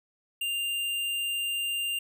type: tone with hard clipping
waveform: sine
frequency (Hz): 2794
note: F7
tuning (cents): 0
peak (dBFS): -29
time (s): 0.41-1.99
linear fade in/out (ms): 5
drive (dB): 15
effects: none